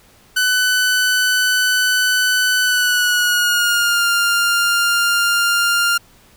sawtooth tone with pitch glide, 1500 to 1399.5 Hz, F#6 to F6, +23 to +3 cents, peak -10 dBFS, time 0.36-5.98 s, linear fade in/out 10 ms, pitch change -120 cents, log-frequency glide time 2.63-4.06 s, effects pink hiss -50 dBFS RMS until 6.36 s

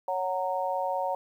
sine chord, F# major, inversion second, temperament just, 555 / 740 / 925 Hz, C#5 / F#5 / A#5, +2 / 0 / -14 cents, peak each -31 dBFS, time 0.08-1.15 s, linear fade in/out 2 ms, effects 10-bit

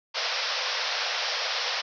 white band-pass noise, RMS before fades -29 dBFS, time 0.14-1.82 s, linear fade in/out 20 ms, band 460 to 5600 Hz, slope 96 dB/octave, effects none

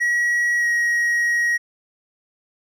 triangle tone with pitch glide, 1915 to 1894.1 Hz, A#6 to A#6, +46 to +27 cents, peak -15 dBFS, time 0-1.58 s, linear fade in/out 20 ms, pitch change -19 cents, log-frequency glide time 0.58-0.66 s, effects none

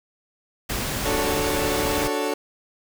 pink noise, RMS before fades -27 dBFS, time 0.69-2.08 s, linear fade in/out 10 ms
30% pulse chord, D major seventh, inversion none, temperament equal, 293.7 / 370 / 440 / 554.4 Hz, D4 / F#4 / A4 / C#5, 0 / 0 / 0 / 0 cents, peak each -26 / -28 / -24 / -27 dBFS, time 1.05-2.34 s, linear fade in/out 5 ms
effects none

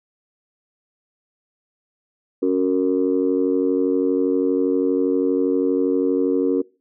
sine chord, F# major, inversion second, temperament just, 277.5 / 370 / 462.5 Hz, C#4 / F#4 / A#4, +2 / 0 / -14 cents, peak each -19 / -20 / -20 dBFS, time 2.42-6.62 s, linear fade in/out 10 ms, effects noise-tail reverb RT60 0.3 s tail -21 dB re dry + tanh soft clip ceiling -8 dBFS

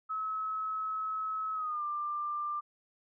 sine tone with pitch glide, 1289 to 1188.9 Hz, E6 to D6, -39 to +21 cents, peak -32 dBFS, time 0.09-2.61 s, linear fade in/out 20 ms, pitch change -140 cents, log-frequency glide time 1.54-1.83 s, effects none

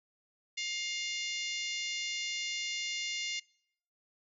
harmonic tone, 706 Hz, F5, 19 cents sharp, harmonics 3 / 4 / 5 / 6 / 7 / 8 / 9 / 10, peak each -38 / -40 / -42 / -44 / -45 / -46 / -47 / -48 dBFS, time 0.57-3.4 s, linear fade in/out 10 ms, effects noise-tail reverb RT60 0.7 s tail -24 dB re dry

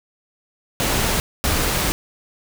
pink noise bursts at uneven times, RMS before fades -20 dBFS, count 2, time 0.8-1.2 / 1.44-1.92 s, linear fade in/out 0 ms, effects none

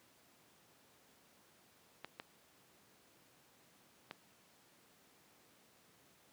clicks, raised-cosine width 0.3 ms, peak -28 dBFS, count 3, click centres 2.046 / 2.199 / 4.111 s, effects pink hiss -67 dBFS RMS until 6.32 s + high-pass 150 Hz 12 dB/octave

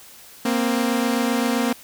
sawtooth tone pair together, 234 / 261.7 Hz, A#3 / C4, +7 / 0 cents, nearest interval major second, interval 193 cents, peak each -17 / -19 dBFS, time 0.45-1.73 s, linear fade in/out 5 ms, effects white hiss -45 dBFS RMS until 1.83 s

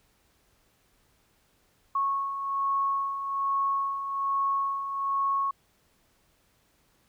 sine beating tone pair, 1100 / 1101.2 Hz, C#6 / C#6, -14 / -12 cents, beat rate 1.2 Hz, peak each -34 / -26 dBFS, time 1.95-5.51 s, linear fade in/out 5 ms, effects pink hiss -67 dBFS RMS until 7.08 s

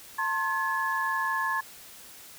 sine tone cluster, 898 / 1064 / 1708 Hz, A5 / C6 / G#6, +35 / +29 / +48 cents, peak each -33 / -29 / -29 dBFS, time 0.18-1.61 s, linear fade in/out 10 ms, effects white hiss -48 dBFS RMS until 2.38 s

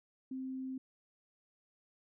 sine tone, 261.6 Hz, C4, in tune, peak -38 dBFS, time 0.31-0.78 s, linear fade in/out 5 ms, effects none

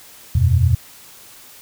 sine chord, E suspended second, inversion none, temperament equal, 82.41 / 92.5 / 123.47 Hz, E2 / F#2 / B2, 0 / 0 / 0 cents, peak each -16 dBFS, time 0.35-0.75 s, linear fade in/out 5 ms, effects white hiss -43 dBFS RMS until 1.61 s

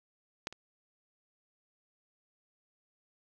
clicks, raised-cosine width 0.2 ms, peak -17 / -29 dBFS, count 2, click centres 0.471 / 0.526 s, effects none

